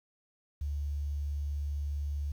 sine tone, 72.3 Hz, D2, 27 cents flat, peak -31 dBFS, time 0.61-2.32 s, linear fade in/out 5 ms, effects 10-bit

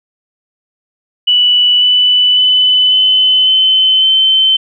sine tone with pitch steps, 2960 / 2984 / 3008 / 3033 / 3057 / 3082 Hz, F#7 / F#7 / F#7 / F#7 / G7 / G7, 0 / +14 / +28 / +42 / -44 / -30 cents, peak -6 dBFS, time 1.27-4.57 s, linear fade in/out 10 ms, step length 550 ms, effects none

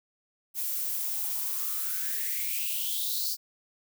violet noise with high-pass filter sweep, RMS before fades -31 dBFS, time 0.54-3.37 s, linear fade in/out 50 ms, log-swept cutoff 450 to 4800 Hz, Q 7.6, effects none

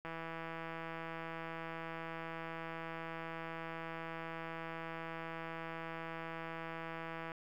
click train, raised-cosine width 0.5 ms, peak -29 dBFS, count 1193, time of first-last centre 0.05-7.318 s, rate 164 Hz, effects 11-bit

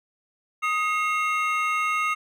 triangle tone cluster, 1250 / 2151 / 2738 Hz, D#6 / C7 / F7, +8 / +47 / -35 cents, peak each -22 / -26 / -29 dBFS, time 0.62-2.15 s, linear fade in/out 20 ms, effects none

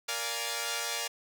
5% pulse chord, Bb dominant seventh, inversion none, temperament equal with one note detuned, 466.2 / 581.3 / 698.5 / 830.6 Hz, Bb4 / D5 / F5 / Ab5, 0 / -18 / 0 / 0 cents, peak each -26 dBFS, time 0.08-1.08 s, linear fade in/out 10 ms, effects none

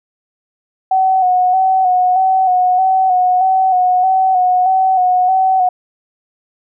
sine tone with vibrato, 744 Hz, F#5, 9 cents sharp, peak -9 dBFS, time 0.91-5.69 s, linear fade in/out 5 ms, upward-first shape square, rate 1.6 Hz, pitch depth 32 cents each way, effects none

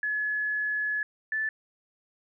sine tone pair in turn, 1703 / 1749.9 Hz, G#6 / A6, +43 / -10 cents, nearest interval unison, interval 47 cents, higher second, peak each -26 dBFS, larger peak neither, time 0.03-1.03 / 1.32-1.49 s, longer first, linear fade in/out 2 ms, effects none

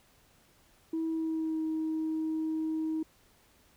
sine tone with pitch glide, 323.8 to 316.6 Hz, E4 to D#4, -31 to +30 cents, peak -28 dBFS, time 0.93-3.03 s, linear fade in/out 5 ms, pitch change -39 cents, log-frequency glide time 1.08-1.62 s, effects tanh soft clip ceiling -26 dBFS + pink hiss -64 dBFS RMS until 3.76 s

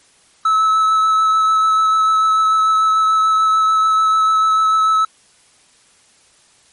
triangle tone with vibrato, 1300 Hz, E6, 24 cents flat, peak -9 dBFS, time 0.45-5.05 s, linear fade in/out 5 ms, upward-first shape sine, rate 6.8 Hz, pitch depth 12 cents each way, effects white hiss -52 dBFS RMS until 6.72 s + MP3 48 kbps

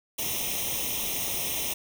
white noise with comb filter, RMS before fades -30 dBFS, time 0.18-1.74 s, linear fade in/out 10 ms, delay 0.33 ms, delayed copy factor +0.9, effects none

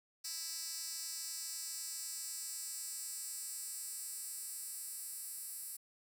10% pulse tone with high-pass filter sweep, 328 Hz, E4, 9 cents flat, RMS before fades -44 dBFS, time 0.24-5.77 s, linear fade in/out 10 ms, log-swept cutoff 6000 to 10000 Hz, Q 2, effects none

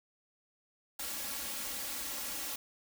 white noise with comb filter, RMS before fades -39 dBFS, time 0.99-2.56 s, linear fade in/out 5 ms, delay 3.6 ms, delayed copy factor +0.85, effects none

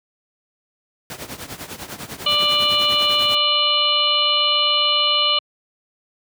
pink noise with tremolo, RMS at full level -29 dBFS, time 1.1-3.35 s, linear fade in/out 0 ms, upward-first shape triangle, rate 10 Hz, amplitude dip 85%
harmonic tone, 591 Hz, D5, 11 cents sharp, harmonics 1 / 2 / 4 / 5 / 6 / 7, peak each -28 / -23 / -28 / -17 / -26 / -23 dBFS, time 2.26-5.39 s, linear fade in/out 5 ms
effects high-pass 100 Hz 12 dB/octave

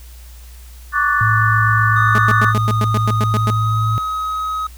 sine chord, D major seventh, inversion third, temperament equal with one note detuned, 1126.8 / 1174.7 / 1480 / 1760 Hz, C#6 / D6 / F#6 / A6, +28 / 0 / 0 / 0 cents, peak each -20 / -18 / -18 / -19 dBFS, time 0.92-2.54 s, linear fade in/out 50 ms
sine tone, 110.2 Hz, A2, 3 cents sharp, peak -15 dBFS, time 1.21-3.98 s, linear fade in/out 0 ms
triangle tone with pitch glide, 1233 to 1267.7 Hz, D#6 to D#6, -16 to +32 cents, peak -17 dBFS, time 1.96-4.67 s, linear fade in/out 5 ms, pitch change +48 cents, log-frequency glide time 3.01-3.96 s
sawtooth tone bursts, 213.7 Hz, G#3, 50 cents sharp, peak -14 dBFS, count 11, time 2.15-3.502 s, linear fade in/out 0 ms, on 32 ms, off 100 ms
effects added 60 Hz sine -35 dBFS peak until 4.77 s + white hiss -46 dBFS RMS until 4.77 s

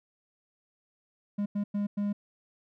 triangle tone bursts at uneven times, 204.1 Hz, G#3, 30 cents flat, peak -25 dBFS, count 4, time 1.38-1.46 / 1.55-1.64 / 1.74-1.87 / 1.97-2.13 s, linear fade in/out 10 ms, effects none

